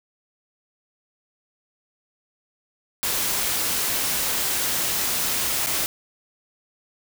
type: noise with dropouts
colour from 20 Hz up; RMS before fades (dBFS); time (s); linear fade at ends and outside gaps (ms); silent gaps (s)
white; -24; 3.03-5.86; 0; 5.662-5.67
effects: none